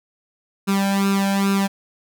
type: tone with flanger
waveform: sawtooth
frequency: 196.9 Hz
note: G3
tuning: 8 cents sharp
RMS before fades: -19 dBFS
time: 0.67-1.68 s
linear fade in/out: 20 ms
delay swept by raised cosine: 0.76 to 1.27 ms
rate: 2.4 Hz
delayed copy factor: +0.85
effects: none